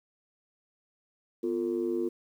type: tone with amplitude modulation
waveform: sine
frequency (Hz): 349.2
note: F4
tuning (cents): 0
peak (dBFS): -22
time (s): 1.43-2.09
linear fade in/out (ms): 10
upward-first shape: sine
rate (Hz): 101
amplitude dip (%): 100
effects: tanh soft clip ceiling -19 dBFS + 10-bit